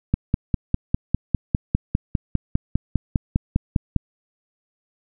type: click train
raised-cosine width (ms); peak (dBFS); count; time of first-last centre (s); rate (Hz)
5; -5; 20; 0.14-3.963; 4.97
effects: none